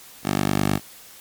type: tone with high-pass filter sweep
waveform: 10% pulse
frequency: 49.6 Hz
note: G1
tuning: 21 cents sharp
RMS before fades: -22 dBFS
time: 0.23-0.8 s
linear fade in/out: 50 ms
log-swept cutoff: 190 to 110 Hz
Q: 0.71
effects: white hiss -45 dBFS RMS until 1.2 s + MP3 96 kbps